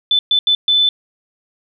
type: tone bursts at uneven times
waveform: sine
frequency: 3512 Hz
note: A7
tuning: 4 cents flat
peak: -10 dBFS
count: 4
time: 0.11-0.19 / 0.31-0.39 / 0.47-0.55 / 0.68-0.89 s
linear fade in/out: 2 ms
effects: none